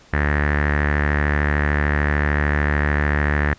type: tone with low-pass filter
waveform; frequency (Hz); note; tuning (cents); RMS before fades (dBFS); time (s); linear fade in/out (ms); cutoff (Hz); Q
sawtooth; 73.42; D2; 0; -19; 0.13-3.54; 5; 1800; 7.3
effects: pink hiss -50 dBFS RMS until 3.58 s + resampled to 16000 Hz